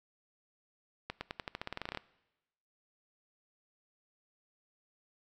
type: accelerating click train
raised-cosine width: 0.3 ms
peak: -21 dBFS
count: 16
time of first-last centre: 1.1-1.974 s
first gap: 110 ms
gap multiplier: 0.9
effects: noise-tail reverb RT60 1.0 s tail -21 dB re dry